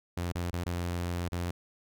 sawtooth tone with dropouts, 87.31 Hz, F2, in tune, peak -27 dBFS, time 0.17-1.51 s, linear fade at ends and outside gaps 5 ms, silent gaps 0.322-0.352 / 0.508-0.53 / 0.639-0.661 / 1.286-1.32 s, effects none

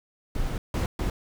brown noise bursts at uneven times, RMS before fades -27 dBFS, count 3, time 0.35-0.58 / 0.74-0.86 / 0.99-1.1 s, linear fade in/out 2 ms, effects none

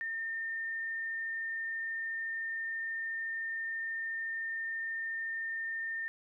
sine tone, 1813 Hz, A#6, 49 cents flat, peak -34 dBFS, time 0.01-6.08 s, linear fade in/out 0 ms, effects none

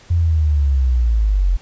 sine linear sweep, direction down, 87 to 42.84 Hz, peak -12 dBFS, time 0.1-1.57 s, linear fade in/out 10 ms, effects pink hiss -46 dBFS RMS until 1.61 s + resampled to 16000 Hz

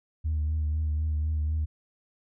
sine tone with vibrato, 77 Hz, D#2, 17 cents flat, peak -23 dBFS, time 0.24-1.66 s, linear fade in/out 20 ms, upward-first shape sine, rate 4 Hz, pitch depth 34 cents each way, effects tanh soft clip ceiling -22 dBFS

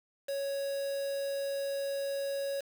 triangle tone with quantisation, 554.4 Hz, C#5, in tune, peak -30 dBFS, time 0.28-2.61 s, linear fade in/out 10 ms, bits 7, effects none

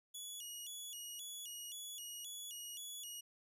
15% pulse tone with vibrato, 3136 Hz, G7, in tune, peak -39 dBFS, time 0.14-3.21 s, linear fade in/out 10 ms, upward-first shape square, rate 1.9 Hz, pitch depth 140 cents each way, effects none

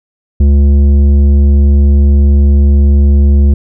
sine tone with tanh clipping, 70.8 Hz, C#2, 37 cents sharp, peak -5 dBFS, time 0.4-3.54 s, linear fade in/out 5 ms, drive 10 dB, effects none

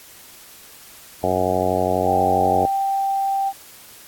harmonic tone, 92.2 Hz, F#2, 6 cents flat, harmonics 1 / 2 / 3 / 4 / 5 / 6 / 7 / 8 / 9, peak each -29 / -29 / -28 / -27 / -25 / -26 / -23 / -24 / -28 dBFS, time 1.23-2.66 s, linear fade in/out 5 ms
sine tone, 784 Hz, G5, in tune, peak -18 dBFS, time 2.04-3.53 s, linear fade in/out 50 ms
effects white hiss -44 dBFS RMS until 4.07 s + AAC 64 kbps

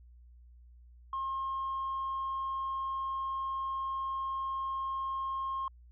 sine tone, 1071 Hz, C6, 40 cents sharp, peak -31 dBFS, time 1.13-5.68 s, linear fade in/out 2 ms, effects tanh soft clip ceiling -29 dBFS + added 60 Hz sine -53 dBFS peak until 5.91 s

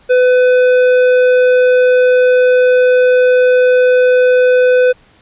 sine tone with tanh clipping, 502 Hz, B4, 28 cents sharp, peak -8 dBFS, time 0.09-4.93 s, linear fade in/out 20 ms, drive 11 dB, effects pink hiss -48 dBFS RMS until 5.21 s + resampled to 8000 Hz

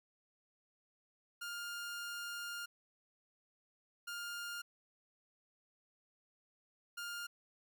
sawtooth tone bursts at uneven times, 1408 Hz, F6, 14 cents sharp, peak -38 dBFS, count 3, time 1.41-2.66 / 4.07-4.62 / 6.97-7.27 s, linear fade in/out 10 ms, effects none

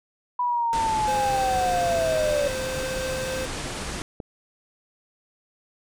sine linear sweep, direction down, 987.8 to 566 Hz, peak -21 dBFS, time 0.39-2.48 s, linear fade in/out 5 ms
pink low-pass noise, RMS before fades -32 dBFS, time 0.73-4.02 s, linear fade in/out 0 ms, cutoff 10000 Hz, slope 48 dB/octave
clicks, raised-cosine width 2 ms, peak -28 / -24 / -28 / -27 / -20 dBFS, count 5, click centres 0.863 / 1.346 / 3.137 / 3.706 / 4.202 s
square tone, 520 Hz, C5, 11 cents flat, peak -29 dBFS, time 1.07-3.46 s, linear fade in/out 10 ms
effects none

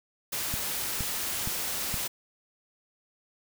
white noise, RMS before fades -32 dBFS, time 0.32-2.08 s, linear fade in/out 10 ms
click train, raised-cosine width 5 ms, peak -21 dBFS, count 4, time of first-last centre 0.54-1.942 s, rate 2.14 Hz
effects none

